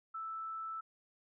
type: tone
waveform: sine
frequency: 1318.5 Hz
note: E6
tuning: in tune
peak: -39 dBFS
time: 0.14-0.81 s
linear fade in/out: 10 ms
effects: none